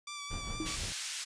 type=tone with vibrato; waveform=10% pulse; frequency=1162 Hz; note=D6; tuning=19 cents flat; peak=-32 dBFS; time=0.07-0.76 s; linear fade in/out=5 ms; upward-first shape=sine; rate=4.4 Hz; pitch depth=25 cents each way
type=noise with tremolo; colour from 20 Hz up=brown; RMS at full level=-39 dBFS; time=0.3-0.93 s; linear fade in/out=10 ms; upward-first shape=triangle; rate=6.1 Hz; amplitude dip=55%
type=tone with exponential decay; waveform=sine; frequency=315.9 Hz; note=D#4; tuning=26 cents sharp; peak=-31 dBFS; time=0.6-0.79 s; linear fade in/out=2 ms; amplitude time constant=41 ms
type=band-pass noise; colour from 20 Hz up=white; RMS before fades=-39 dBFS; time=0.65-1.25 s; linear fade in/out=20 ms; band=1900 to 7600 Hz; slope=12 dB/octave
effects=resampled to 22050 Hz